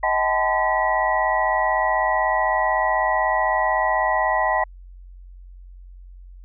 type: tone cluster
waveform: sine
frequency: 632 / 766 / 862 / 1018 / 1935 Hz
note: D#5 / G5 / A5 / C6 / B6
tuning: +27 / -40 / -36 / -48 / -36 cents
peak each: -24 dBFS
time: 0.03-4.64 s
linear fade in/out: 5 ms
effects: added 45 Hz sine -39 dBFS peak until 6.44 s